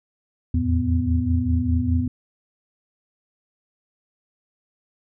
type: tone cluster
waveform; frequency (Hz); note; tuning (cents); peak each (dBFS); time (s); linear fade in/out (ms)
sine; 80.5 / 85.5 / 111.5 / 249.6; E2 / F2 / A2 / B3; -41 / -36 / +23 / +19; -24 / -22 / -27 / -23; 0.54-2.08; 5
effects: none